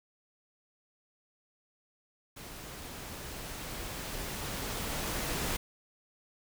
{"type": "noise with level ramp", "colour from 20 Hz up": "pink", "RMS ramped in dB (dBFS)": [-46, -33], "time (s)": [2.36, 5.57], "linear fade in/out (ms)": 10, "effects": []}